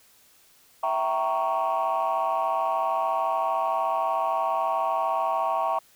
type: chord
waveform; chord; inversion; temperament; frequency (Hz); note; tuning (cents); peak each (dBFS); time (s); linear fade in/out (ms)
sine; E diminished seventh; none; equal with one note detuned; 659.3 / 772.8 / 932.3 / 1108.7; E5 / G5 / Bb5 / Db6; 0 / -25 / 0 / 0; -27; 0.83-5.79; 5
effects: tanh soft clip ceiling -17 dBFS + white hiss -58 dBFS RMS until 5.95 s